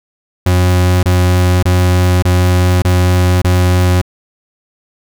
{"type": "tone bursts", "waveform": "40% pulse", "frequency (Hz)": 90.4, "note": "F#2", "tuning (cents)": -40, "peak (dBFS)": -7, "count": 6, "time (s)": [0.46, 4.015], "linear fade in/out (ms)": 5, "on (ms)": 570, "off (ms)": 27, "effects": []}